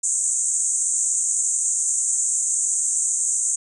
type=band-pass noise; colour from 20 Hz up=white; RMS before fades=-22 dBFS; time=0.03-3.56 s; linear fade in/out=10 ms; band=6500 to 8700 Hz; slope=96 dB/octave; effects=none